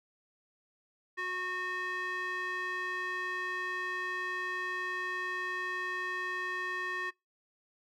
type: tone with band-pass filter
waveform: square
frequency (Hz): 365.8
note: F#4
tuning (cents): -20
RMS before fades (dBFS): -36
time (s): 1.17-7.11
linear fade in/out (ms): 20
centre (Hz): 1700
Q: 3.4
effects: noise-tail reverb RT60 0.2 s tail -23 dB re dry